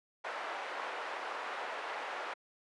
pink band-pass noise, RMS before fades -40 dBFS, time 0.24-2.34 s, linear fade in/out 10 ms, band 620 to 1800 Hz, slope 12 dB/octave, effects high-pass 400 Hz 12 dB/octave + resampled to 24000 Hz

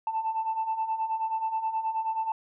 sine beating tone pair, 880 / 889.4 Hz, A5 / A5, 0 / +18 cents, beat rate 9.4 Hz, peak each -32 / -27 dBFS, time 0.07-2.32 s, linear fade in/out 2 ms, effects tanh soft clip ceiling -21 dBFS

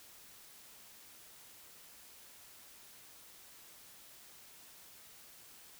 silence, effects white hiss -57 dBFS RMS until 5.79 s

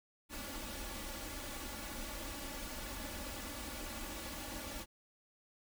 pink noise with comb filter, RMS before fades -44 dBFS, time 0.29-4.86 s, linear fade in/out 50 ms, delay 3.5 ms, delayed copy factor +0.85, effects none

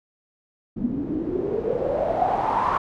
white noise with low-pass filter sweep, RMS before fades -24 dBFS, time 0.76-2.78 s, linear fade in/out 10 ms, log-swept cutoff 230 to 1100 Hz, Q 7.5, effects none

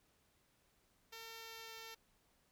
5% pulse tone with pitch glide, 453.4 to 450.5 Hz, A#4 to A4, -48 to +41 cents, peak -38 dBFS, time 1.12-1.95 s, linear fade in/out 10 ms, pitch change -11 cents, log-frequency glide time 1.33-1.76 s, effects pink hiss -75 dBFS RMS until 2.51 s

